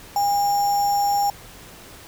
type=tone with sample-and-hold; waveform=sine; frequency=811 Hz; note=G#5; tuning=41 cents flat; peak=-17 dBFS; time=0.16-1.3 s; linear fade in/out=2 ms; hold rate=6300 Hz; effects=pink hiss -43 dBFS RMS until 2.07 s